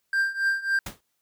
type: tone with tremolo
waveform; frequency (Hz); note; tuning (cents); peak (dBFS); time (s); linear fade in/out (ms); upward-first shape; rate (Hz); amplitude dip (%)
triangle; 1584; G6; +18; -17; 0.13-0.79; 2; triangle; 3.6; 90
type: noise with exponential decay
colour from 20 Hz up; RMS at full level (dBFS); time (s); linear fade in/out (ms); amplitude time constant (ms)
pink; -30; 0.86-1.01; 5; 31
effects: white hiss -75 dBFS RMS until 1.21 s